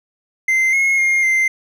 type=tone with pitch steps; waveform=triangle; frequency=2078 / 2165 / 2129 / 2084 Hz; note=C7 / C#7 / C7 / C7; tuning=-12 / -41 / +30 / -7 cents; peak=-11 dBFS; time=0.48-1.48 s; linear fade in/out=5 ms; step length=250 ms; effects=none